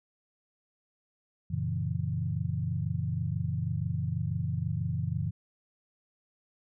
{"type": "chord", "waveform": "sine", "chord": "F# dominant seventh", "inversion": "none", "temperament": "equal", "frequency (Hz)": [92.5, 116.54, 138.59, 164.81], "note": ["F#2", "A#2", "C#3", "E3"], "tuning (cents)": [0, 0, 0, 0], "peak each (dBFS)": -34, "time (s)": [1.5, 5.31], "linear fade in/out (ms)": 10, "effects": []}